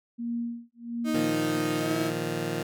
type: tone with tremolo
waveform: sine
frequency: 235.3 Hz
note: A#3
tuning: 16 cents sharp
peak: -27 dBFS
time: 0.18-1.6 s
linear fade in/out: 20 ms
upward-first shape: sine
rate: 1.4 Hz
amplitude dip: 100%
type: tone with pitch glide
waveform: 35% pulse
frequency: 311.1 to 322.8 Hz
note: D#4 to E4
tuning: 0 to -36 cents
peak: -26 dBFS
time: 1.04-2.12 s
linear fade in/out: 50 ms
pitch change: +64 cents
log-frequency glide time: 1.77-1.97 s
type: chord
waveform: 15% pulse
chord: Bb suspended fourth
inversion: none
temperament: just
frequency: 116.54 / 155.39 / 174.81 Hz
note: Bb2 / Eb3 / F3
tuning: 0 / -2 / +2 cents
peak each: -29 / -26 / -28 dBFS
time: 1.14-2.63 s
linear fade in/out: 5 ms
effects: none